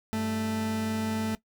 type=tone pair together; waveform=40% pulse; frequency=98 / 220 Hz; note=G2 / A3; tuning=0 / 0 cents; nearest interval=octave + major second; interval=1400 cents; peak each=-36 / -27 dBFS; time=0.13-1.35 s; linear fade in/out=0 ms; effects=noise-tail reverb RT60 0.1 s tail -17 dB re dry